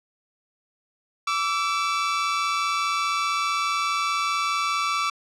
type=tone pair together; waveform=sawtooth; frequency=1154.8 / 1330 Hz; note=D6 / E6; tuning=-30 / +15 cents; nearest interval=major second; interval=245 cents; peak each=-20 / -23 dBFS; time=1.27-5.1 s; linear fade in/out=5 ms; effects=low-pass 6000 Hz 12 dB/octave